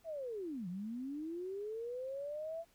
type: linear two-way sweep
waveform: sine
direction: down then up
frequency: 676 to 170 to 676 Hz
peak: -39 dBFS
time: 0.04-2.65 s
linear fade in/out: 50 ms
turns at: 0.68 s
effects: pink hiss -70 dBFS RMS until 2.74 s